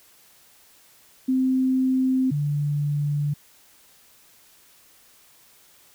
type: tone pair in turn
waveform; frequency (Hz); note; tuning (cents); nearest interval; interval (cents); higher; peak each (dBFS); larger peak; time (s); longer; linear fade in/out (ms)
sine; 260 / 145.92; C4 / D3; -11 / -11; minor seventh; 1000; first; -18 / -21; first; 1.28-2.31 / 2.31-3.34; neither; 10
effects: white hiss -55 dBFS RMS until 5.94 s